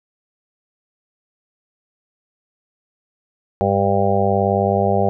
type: harmonic tone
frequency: 99 Hz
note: G2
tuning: 18 cents sharp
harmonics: 1 / 2 / 4 / 5 / 6 / 7 / 8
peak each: -22 / -22 / -22 / -22 / -22 / -22 / -22 dBFS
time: 3.61-5.09 s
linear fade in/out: 0 ms
effects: none